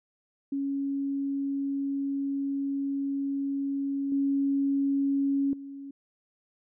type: tone with level steps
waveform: sine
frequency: 277.2 Hz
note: C#4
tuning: in tune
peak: -27 / -23 / -38 dBFS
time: 0.52-5.91 s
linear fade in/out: 5 ms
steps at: 4.12 / 5.53 s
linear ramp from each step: 2 ms
effects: none